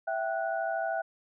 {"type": "tone cluster", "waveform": "sine", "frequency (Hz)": [661, 774, 1471], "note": ["E5", "G5", "F#6"], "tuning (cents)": [5, -22, -11], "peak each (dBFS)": [-31, -33, -36], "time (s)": [0.07, 1.02], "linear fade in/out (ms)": 10, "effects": []}